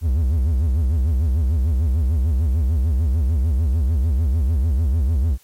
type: tone with vibrato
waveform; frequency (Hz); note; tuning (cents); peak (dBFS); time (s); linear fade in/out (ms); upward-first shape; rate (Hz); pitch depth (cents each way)
triangle; 72.4; D2; -24; -13; 0.01-5.38; 50; sine; 6.7; 280
effects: white hiss -54 dBFS RMS until 5.43 s + MP3 64 kbps